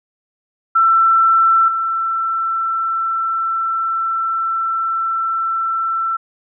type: tone with level steps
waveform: sine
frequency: 1339 Hz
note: E6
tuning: 27 cents sharp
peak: -9 / -16 dBFS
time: 0.75-6.17 s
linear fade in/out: 10 ms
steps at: 1.68 s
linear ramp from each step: 2 ms
effects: none